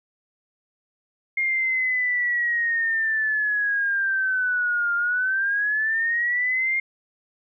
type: linear two-way sweep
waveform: sine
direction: down then up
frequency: 2130 to 1396.9 to 2130 Hz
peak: -20 dBFS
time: 1.37-6.8 s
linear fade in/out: 5 ms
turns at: 4.95 s
effects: none